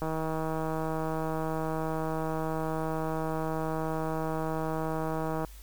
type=click train; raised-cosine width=1 ms; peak=-19 dBFS; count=864; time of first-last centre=0.02-5.448 s; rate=159 Hz; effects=added 50 Hz sine -45 dBFS peak until 5.62 s + white hiss -55 dBFS RMS until 5.62 s